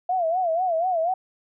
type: tone with vibrato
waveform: sine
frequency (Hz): 695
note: F5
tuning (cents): -9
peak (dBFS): -20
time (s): 0.09-1.14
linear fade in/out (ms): 5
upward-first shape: sine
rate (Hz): 4.1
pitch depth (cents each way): 140
effects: none